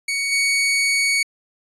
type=tone with level steps; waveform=sawtooth; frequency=2235 Hz; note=C#7; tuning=14 cents sharp; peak=-17 / -13 dBFS; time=0.08-1.23 s; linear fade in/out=5 ms; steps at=0.31 s; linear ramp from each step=20 ms; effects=resampled to 24000 Hz